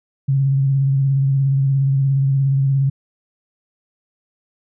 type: tone with vibrato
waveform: sine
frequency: 136.5 Hz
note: C#3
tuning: 26 cents flat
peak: -13 dBFS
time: 0.28-2.9 s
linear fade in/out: 10 ms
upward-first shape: square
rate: 17 Hz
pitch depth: 26 cents each way
effects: none